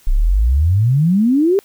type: exponential sweep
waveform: sine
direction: up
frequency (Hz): 30.07 to 410.6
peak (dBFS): -10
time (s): 0.07-1.59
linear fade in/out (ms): 0
effects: white hiss -50 dBFS RMS until 1.64 s